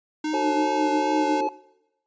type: tone with vibrato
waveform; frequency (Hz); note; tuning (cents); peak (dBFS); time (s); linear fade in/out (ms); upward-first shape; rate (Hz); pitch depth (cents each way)
square; 305.4; D#4; -32; -25; 0.24-1.41; 5; sine; 2.6; 20
type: chord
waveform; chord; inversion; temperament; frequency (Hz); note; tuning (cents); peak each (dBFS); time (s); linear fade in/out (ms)
sine; D# diminished seventh; none; just; 311.1 / 373.4 / 448 / 537.6; D#4 / F#4 / A4 / C5; 0 / +16 / +31 / +47; -31 / -30 / -32 / -29; 0.33-1.48; 5
type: tone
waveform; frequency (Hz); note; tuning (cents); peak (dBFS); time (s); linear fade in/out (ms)
triangle; 859; A5; -42; -23; 0.34-1.49; 2
effects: noise-tail reverb RT60 0.9 s tail -21 dB re dry + resampled to 16000 Hz